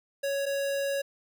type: tone pair in turn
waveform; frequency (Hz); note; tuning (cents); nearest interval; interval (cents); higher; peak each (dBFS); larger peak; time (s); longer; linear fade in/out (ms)
square; 556 / 556; C#5 / C#5; +5 / +5; unison; 0; neither; -28; neither; 0.23-0.46 / 0.46-1.02; second; 10
effects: none